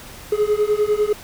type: beating tone pair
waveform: triangle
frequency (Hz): 415.3 / 425.3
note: G#4 / G#4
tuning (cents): 0 / +41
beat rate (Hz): 10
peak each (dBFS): -17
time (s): 0.32-1.13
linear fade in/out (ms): 5
effects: pink hiss -39 dBFS RMS until 1.23 s